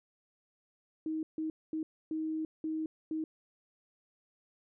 sine tone bursts at uneven times, 315.4 Hz, D#4, 24 cents sharp, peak -32 dBFS, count 6, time 1.06-1.23 / 1.38-1.5 / 1.73-1.83 / 2.11-2.45 / 2.64-2.86 / 3.11-3.24 s, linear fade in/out 2 ms, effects none

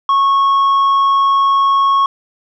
sine tone with tanh clipping, 1100 Hz, C#6, 14 cents flat, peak -10 dBFS, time 0.09-2.06 s, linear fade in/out 2 ms, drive 4 dB, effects none

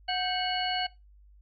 harmonic tone with a mistuned harmonic, 733 Hz, F#5, 16 cents flat, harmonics 1 / 2 / 3 / 4 / 6, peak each -30 / -36 / -38 / -33 / -35 dBFS, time 0.08-0.87 s, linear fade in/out 10 ms, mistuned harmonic 2, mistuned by +110 cents, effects noise-tail reverb RT60 0.2 s tail -18 dB re dry + added 50 Hz sine -53 dBFS peak until 1.41 s

